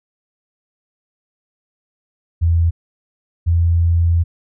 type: tone pair in turn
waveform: sine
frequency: 83.8 / 84.63 Hz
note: E2 / E2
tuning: +29 / +46 cents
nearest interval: unison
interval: 17 cents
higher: second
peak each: -11 dBFS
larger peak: neither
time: 2.41-2.71 / 3.46-4.24 s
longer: second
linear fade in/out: 20 ms
effects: none